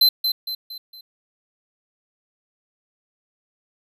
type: tone with echo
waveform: square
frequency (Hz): 4078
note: C8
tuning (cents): -45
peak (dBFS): -12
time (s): 0.01-0.09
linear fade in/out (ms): 5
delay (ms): 230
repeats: 4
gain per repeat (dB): -7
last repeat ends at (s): 1.01
effects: none